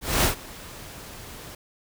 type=noise with ADSR envelope; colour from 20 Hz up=pink; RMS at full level=-19 dBFS; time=0.01-1.55 s; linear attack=230 ms; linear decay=110 ms; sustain=-22 dB; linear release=4 ms; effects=none